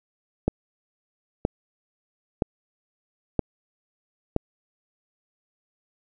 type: click train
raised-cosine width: 2 ms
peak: -7 dBFS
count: 5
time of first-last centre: 0.48-4.363 s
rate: 1.03 Hz
effects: none